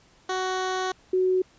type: tone pair in turn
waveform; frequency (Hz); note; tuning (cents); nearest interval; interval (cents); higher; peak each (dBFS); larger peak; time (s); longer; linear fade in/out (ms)
15% pulse / sine; 372.7 / 370.9; F#4 / F#4; +13 / +4; unison; 9; first; -19; neither; 0.29-0.92 / 1.13-1.42; first; 5
effects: pink hiss -58 dBFS RMS until 1.58 s + resampled to 16000 Hz